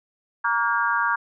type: tone cluster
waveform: sine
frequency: 937 / 1147 / 1416 / 1617 Hz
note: A#5 / D6 / F6 / G#6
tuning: +9 / -41 / +23 / -47 cents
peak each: -25 dBFS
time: 0.44-1.16 s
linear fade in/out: 10 ms
effects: none